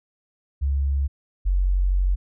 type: tone pair in turn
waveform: sine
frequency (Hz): 69.2 / 46.19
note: C#2 / F#1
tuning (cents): -2 / -2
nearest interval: perfect fifth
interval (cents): 700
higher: first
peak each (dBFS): -19 / -17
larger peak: second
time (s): 0.61-1.08 / 1.45-2.16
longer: second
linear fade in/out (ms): 20
effects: none